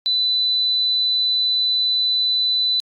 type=tone; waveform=sine; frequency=3995 Hz; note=B7; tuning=19 cents sharp; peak=-16 dBFS; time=0.06-2.8 s; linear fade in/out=0 ms; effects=AAC 48 kbps